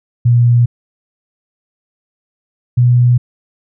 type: tone pair in turn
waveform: sine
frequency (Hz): 120 / 122.59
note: B2 / B2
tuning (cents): -49 / -12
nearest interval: unison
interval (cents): 37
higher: second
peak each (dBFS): -6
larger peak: neither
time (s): 0.25-0.66 / 2.77-3.18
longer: neither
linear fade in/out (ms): 10
effects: none